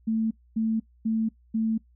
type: tone bursts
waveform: sine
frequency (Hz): 222.2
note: A3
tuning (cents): +17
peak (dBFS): -22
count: 4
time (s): 0.07-1.78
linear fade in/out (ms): 10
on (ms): 240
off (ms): 250
effects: noise-tail reverb RT60 0.1 s tail -21 dB re dry + added 60 Hz sine -56 dBFS peak until 1.95 s